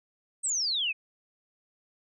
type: exponential sweep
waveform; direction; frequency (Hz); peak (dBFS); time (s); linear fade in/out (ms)
sine; down; 8520 to 2446; -26; 0.43-0.93; 20
effects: none